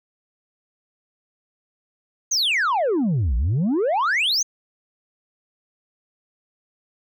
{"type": "exponential two-way sweep", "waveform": "sine", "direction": "down then up", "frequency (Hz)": [6645, 54.4, 6645], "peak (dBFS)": -15, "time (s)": [2.31, 4.43], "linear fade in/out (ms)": 10, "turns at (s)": 3.36, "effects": ["tanh soft clip ceiling -17 dBFS"]}